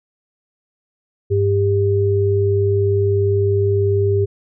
sine tone pair together, 99.7 / 398.5 Hz, G2 / G4, +30 / +28 cents, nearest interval 2 octaves, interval 2398 cents, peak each -16 dBFS, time 1.3-4.26 s, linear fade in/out 20 ms, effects none

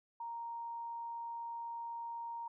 sine tone, 932 Hz, A#5, 1 cent flat, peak -40 dBFS, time 0.2-2.48 s, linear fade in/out 5 ms, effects none

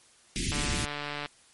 pink band-stop noise, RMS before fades -30 dBFS, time 0.36-0.85 s, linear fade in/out 0 ms, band 370 to 2000 Hz, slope 48 dB/octave
click train, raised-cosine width 0.3 ms, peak -18 dBFS, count 109, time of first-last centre 0.52-1.26 s, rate 146 Hz
effects white hiss -59 dBFS RMS until 1.53 s + MP3 48 kbps

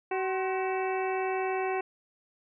harmonic tone with a mistuned harmonic, 378.1 Hz, F#4, 38 cents sharp, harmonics 1 / 2 / 3 / 4 / 5 / 6 / 7, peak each -30 / -32 / -39 / -42 / -42 / -42 / -41 dBFS, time 0.11-1.81 s, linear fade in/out 5 ms, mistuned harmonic 3, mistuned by -97 cents, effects none

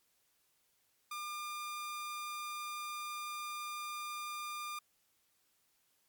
sawtooth tone, 1202 Hz, D6, 40 cents sharp, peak -36 dBFS, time 1.11-4.79 s, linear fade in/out 5 ms, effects white hiss -75 dBFS RMS until 6.08 s + MP3 96 kbps

